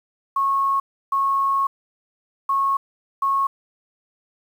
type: tone bursts at uneven times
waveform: sine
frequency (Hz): 1096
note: C#6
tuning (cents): -20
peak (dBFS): -17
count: 4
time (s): 0.36-0.8 / 1.12-1.67 / 2.49-2.77 / 3.22-3.47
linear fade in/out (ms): 5
effects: 8-bit